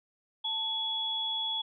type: tone pair together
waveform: sine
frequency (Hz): 880 / 3375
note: A5 / G#7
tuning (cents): 0 / +27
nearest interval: octave + major seventh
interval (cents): 2327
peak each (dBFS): -39 / -30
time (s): 0.44-1.62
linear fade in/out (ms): 10
effects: none